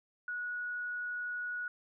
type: tone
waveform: sine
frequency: 1461 Hz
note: F#6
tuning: 22 cents flat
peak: -35 dBFS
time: 0.28-1.68 s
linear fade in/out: 2 ms
effects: none